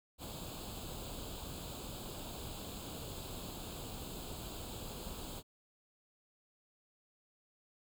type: noise with comb filter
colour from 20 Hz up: pink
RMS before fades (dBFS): -45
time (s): 0.18-5.43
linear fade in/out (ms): 50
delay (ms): 0.26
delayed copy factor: +0.8
effects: none